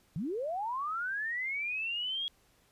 sine linear sweep, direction up, 138.59 to 3322 Hz, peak -32 dBFS, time 0.16-2.28 s, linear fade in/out 0 ms, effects pink hiss -67 dBFS RMS until 2.71 s + resampled to 32000 Hz

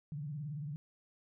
sine tone with vibrato, 147.2 Hz, D3, 4 cents sharp, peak -38 dBFS, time 0.12-0.76 s, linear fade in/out 0 ms, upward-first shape sine, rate 18 Hz, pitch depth 140 cents each way, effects none

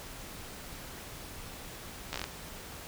slowing click train, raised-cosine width 0.2 ms, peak -17 dBFS, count 7, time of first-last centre 2.13-2.241 s, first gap 13 ms, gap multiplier 1.14, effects pink hiss -45 dBFS RMS until 2.87 s

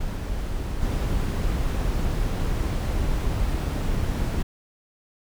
brown noise with level steps, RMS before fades -28 / -24 dBFS, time 0-4.43 s, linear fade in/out 10 ms, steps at 0.81 s, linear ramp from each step 20 ms, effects none

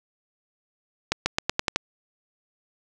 accelerating click train, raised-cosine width 0.2 ms, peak -4 dBFS, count 7, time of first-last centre 1.12-1.76 s, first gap 140 ms, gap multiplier 0.89, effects none

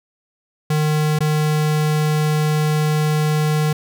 square tone with dropouts, 152.7 Hz, D#3, 32 cents flat, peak -16 dBFS, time 0.7-3.73 s, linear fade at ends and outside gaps 5 ms, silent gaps 1.189-1.205 s, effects none

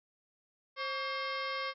harmonic tone with a mistuned harmonic, 532 Hz, C5, 29 cents sharp, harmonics 1 / 2 / 3 / 4 / 5 / 6 / 7 / 8 / 9 / 10, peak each -41 / -38 / -44 / -40 / -50 / -46 / -49 / -50 / -49 / -50 dBFS, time 0.76-1.74 s, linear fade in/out 50 ms, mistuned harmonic 2, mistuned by +110 cents, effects none

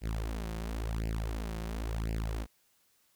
sawtooth tone with flanger, 55 Hz, A1, in tune, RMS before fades -35 dBFS, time 0.01-2.47 s, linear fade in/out 50 ms, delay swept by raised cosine 0.4 to 5.6 ms, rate 0.95 Hz, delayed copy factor +0.85, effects white hiss -70 dBFS RMS until 3.15 s

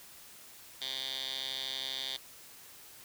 10% pulse tone with band-pass filter, 132.6 Hz, C3, 23 cents sharp, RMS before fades -38 dBFS, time 0.81-2.17 s, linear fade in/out 10 ms, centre 3800 Hz, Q 9.2, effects white hiss -53 dBFS RMS until 3.04 s

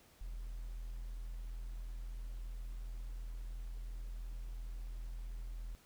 triangle tone, 41.45 Hz, E1, 10 cents sharp, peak -38 dBFS, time 0.21-5.75 s, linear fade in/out 0 ms, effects tanh soft clip ceiling -37 dBFS + pink hiss -65 dBFS RMS until 5.85 s

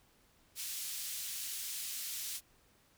white band-pass noise, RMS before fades -41 dBFS, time 0.55-2.41 s, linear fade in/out 50 ms, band 2900 to 15000 Hz, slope 12 dB/octave, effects pink hiss -68 dBFS RMS until 2.97 s

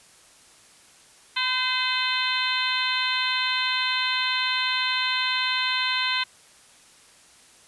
harmonic tone with a mistuned harmonic, 513 Hz, C5, 34 cents flat, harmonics 2 / 3 / 4 / 5 / 6 / 7 / 8, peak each -30 / -30 / -30 / -30 / -30 / -30 / -30 dBFS, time 1.36-6.24 s, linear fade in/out 10 ms, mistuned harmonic 2, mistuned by -20 cents, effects white hiss -53 dBFS RMS until 7.67 s + resampled to 24000 Hz

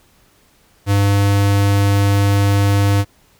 square tone, 100.3 Hz, G2, 40 cents sharp, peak -12 dBFS, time 0.86-3.05 s, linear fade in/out 50 ms, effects pink hiss -54 dBFS RMS until 3.39 s

